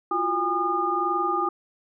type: tone cluster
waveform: sine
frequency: 341.8 / 363.7 / 812 / 1218 Hz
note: F4 / F#4 / G#5 / D#6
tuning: -37 / -30 / -39 / -37 cents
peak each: -30 / -31 / -28 / -24 dBFS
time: 0.11-1.49 s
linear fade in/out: 5 ms
effects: none

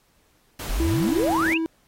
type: noise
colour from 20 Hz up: pink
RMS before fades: -34 dBFS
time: 0.59-1.54 s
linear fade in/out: 5 ms
type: exponential sweep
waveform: sine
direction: up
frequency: 33 to 2923 Hz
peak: -21 dBFS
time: 0.69-1.58 s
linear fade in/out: 10 ms
type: tone with pitch glide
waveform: triangle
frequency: 329.6 to 325.3 Hz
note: E4 to E4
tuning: 0 to -23 cents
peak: -20 dBFS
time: 0.8-1.66 s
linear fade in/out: 0 ms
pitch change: -23 cents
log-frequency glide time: 1.1-1.48 s
effects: pink hiss -63 dBFS RMS until 1.87 s + AAC 48 kbps

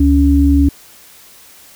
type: tone pair together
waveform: sine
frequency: 71.5 / 281.2 Hz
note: D2 / C#4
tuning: -46 / +25 cents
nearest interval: 2 octaves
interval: 2371 cents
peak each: -10 dBFS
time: 0-0.69 s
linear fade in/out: 5 ms
effects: white hiss -42 dBFS RMS until 1.75 s

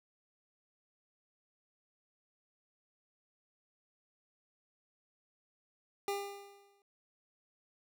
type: tone with exponential decay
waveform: 25% pulse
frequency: 401.1 Hz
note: G4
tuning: 40 cents sharp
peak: -28 dBFS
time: 6.08-6.82 s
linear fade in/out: 1 ms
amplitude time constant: 160 ms
effects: none

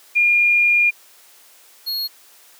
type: tone pair in turn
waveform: sine / square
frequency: 2417 / 4307 Hz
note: D7 / C8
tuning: +49 / +49 cents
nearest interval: minor seventh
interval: 1000 cents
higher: second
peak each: -12 / -22 dBFS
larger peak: first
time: 0.15-0.91 / 1.86-2.08 s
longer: first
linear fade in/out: 20 ms
effects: white hiss -49 dBFS RMS until 2.59 s + high-pass 400 Hz 12 dB/octave

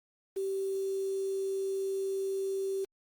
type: tone with quantisation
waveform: sine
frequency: 387.7 Hz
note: G4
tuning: 19 cents flat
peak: -30 dBFS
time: 0.36-2.85 s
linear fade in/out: 10 ms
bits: 8
effects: Opus 32 kbps

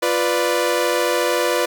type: chord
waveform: sawtooth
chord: B diminished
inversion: second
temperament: equal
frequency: 349.2 / 493.9 / 587.3 Hz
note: F4 / B4 / D5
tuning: 0 / 0 / 0 cents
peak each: -19 / -16 / -18 dBFS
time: 0.02-1.66 s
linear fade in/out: 10 ms
effects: none

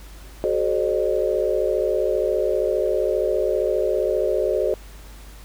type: tone cluster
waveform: sine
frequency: 374.8 / 429.8 / 532 / 605 Hz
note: F#4 / A4 / C5 / D#5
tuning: +22 / -41 / +29 / -49 cents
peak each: -24 dBFS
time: 0.44-4.74 s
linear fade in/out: 0 ms
effects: added 50 Hz sine -39 dBFS peak until 5.44 s + pink hiss -47 dBFS RMS until 5.44 s

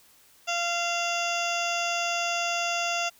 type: harmonic tone with a mistuned harmonic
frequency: 690 Hz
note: F5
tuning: 21 cents flat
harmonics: 1 / 2 / 3 / 4 / 5 / 7 / 8 / 9 / 10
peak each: -30 / -33 / -39 / -30 / -37 / -38 / -43 / -38 / -40 dBFS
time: 0.47-3.1 s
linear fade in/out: 20 ms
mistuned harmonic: 8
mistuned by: -19 cents
effects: white hiss -58 dBFS RMS until 3.19 s

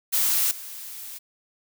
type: noise with level steps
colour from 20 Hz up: blue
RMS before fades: -22 / -38 dBFS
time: 0.12-1.19 s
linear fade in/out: 20 ms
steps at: 0.51 s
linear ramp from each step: 2 ms
effects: none

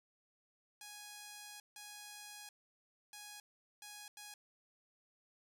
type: tone bursts at uneven times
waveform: 5% pulse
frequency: 830.6 Hz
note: G#5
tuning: in tune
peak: -38 dBFS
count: 5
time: 0.81-1.6 / 1.76-2.49 / 3.13-3.4 / 3.82-4.08 / 4.17-4.34 s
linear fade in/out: 2 ms
effects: none

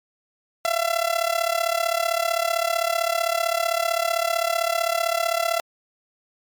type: tone with amplitude modulation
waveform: sawtooth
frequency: 675 Hz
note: E5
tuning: 41 cents sharp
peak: -13 dBFS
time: 0.65-5.6 s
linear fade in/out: 0 ms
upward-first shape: sine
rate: 35.6 Hz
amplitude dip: 85%
effects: MP3 96 kbps

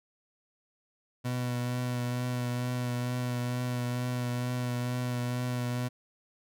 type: tone with vibrato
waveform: 30% pulse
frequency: 123.47 Hz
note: B2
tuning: in tune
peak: -27 dBFS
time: 1.24-5.89 s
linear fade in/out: 20 ms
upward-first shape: triangle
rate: 2.2 Hz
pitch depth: 20 cents each way
effects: none

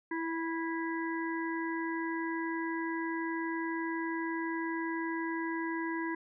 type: harmonic tone with a mistuned harmonic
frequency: 329.6 Hz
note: E4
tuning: in tune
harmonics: 1 / 3 / 5 / 6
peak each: -34 / -39 / -41 / -42 dBFS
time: 0.11-6.15 s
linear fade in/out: 5 ms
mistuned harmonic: 3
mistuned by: -16 cents
effects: none

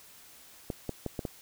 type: clicks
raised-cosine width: 2 ms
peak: -19 dBFS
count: 5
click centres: 0.702 / 0.893 / 1.063 / 1.192 / 1.252 s
effects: white hiss -54 dBFS RMS until 1.41 s

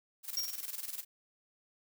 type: noise with tremolo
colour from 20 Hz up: blue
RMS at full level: -39 dBFS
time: 0.23-1.05 s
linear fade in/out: 50 ms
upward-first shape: square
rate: 20 Hz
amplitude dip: 70%
type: tone with exponential decay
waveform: square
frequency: 5588 Hz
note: F8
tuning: in tune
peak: -30 dBFS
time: 0.37-0.71 s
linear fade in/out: 2 ms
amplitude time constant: 72 ms
effects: none

